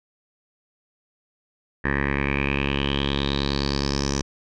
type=tone with low-pass filter sweep; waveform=10% pulse; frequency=69.7 Hz; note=C#2; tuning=10 cents sharp; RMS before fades=-24 dBFS; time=1.84-4.22 s; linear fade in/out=10 ms; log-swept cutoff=1800 to 6000 Hz; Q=6.7; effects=none